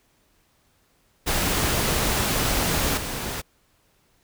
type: noise with level steps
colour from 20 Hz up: pink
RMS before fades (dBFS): -23 / -30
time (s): 1.26-3.42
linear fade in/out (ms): 20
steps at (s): 2.97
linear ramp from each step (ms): 5
effects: pink hiss -64 dBFS RMS until 4.23 s